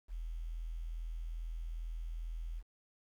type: tone with quantisation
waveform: sine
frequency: 41.2 Hz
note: E1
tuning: in tune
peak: -38 dBFS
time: 0.08-2.63 s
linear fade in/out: 50 ms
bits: 11
effects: none